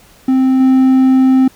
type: tone with level steps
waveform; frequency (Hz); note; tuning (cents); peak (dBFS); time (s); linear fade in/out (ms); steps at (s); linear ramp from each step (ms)
triangle; 261.6; C4; 0; -6 / -4; 0.28-1.48; 5; 0.6; 5
effects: pink hiss -45 dBFS RMS until 1.55 s